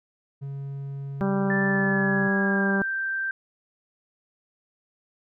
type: tone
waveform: triangle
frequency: 138.59 Hz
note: C#3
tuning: in tune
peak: -29 dBFS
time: 0.41-2.29 s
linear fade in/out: 20 ms
type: harmonic tone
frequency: 196 Hz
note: G3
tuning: in tune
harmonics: 1 / 2 / 3 / 4 / 5 / 6 / 7 / 8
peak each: -23 / -29 / -33 / -35 / -37 / -39 / -40 / -41 dBFS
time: 1.21-2.82 s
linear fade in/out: 0 ms
type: tone with pitch glide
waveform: sine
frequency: 1760 to 1568 Hz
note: A6 to G6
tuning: 0 to 0 cents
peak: -25 dBFS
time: 1.5-3.31 s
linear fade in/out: 2 ms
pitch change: -200 cents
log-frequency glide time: 1.67-2.86 s
effects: none